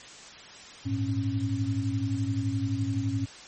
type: tone cluster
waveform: sine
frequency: 101.5 / 113.2 / 273.5 Hz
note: G#2 / A2 / C#4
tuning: -39 / +50 / -23 cents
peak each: -30 dBFS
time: 0.85-3.26 s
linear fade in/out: 20 ms
effects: white hiss -46 dBFS RMS until 3.47 s + MP3 32 kbps